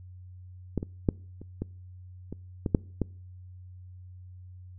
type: clicks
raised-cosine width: 3 ms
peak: -14 / -21 / -9 / -29 / -18 / -23 / -15 / -7 / -13 dBFS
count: 9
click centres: 0.777 / 0.829 / 1.088 / 1.416 / 1.62 / 2.326 / 2.662 / 2.748 / 3.017 s
effects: noise-tail reverb RT60 0.5 s tail -25 dB re dry + added 91 Hz sine -44 dBFS peak until 4.78 s